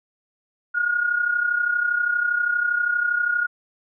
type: tone with amplitude modulation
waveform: sine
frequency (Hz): 1434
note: F6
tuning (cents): +45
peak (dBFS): -16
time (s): 0.74-3.47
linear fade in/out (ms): 20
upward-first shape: sine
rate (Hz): 32.5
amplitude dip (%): 65
effects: none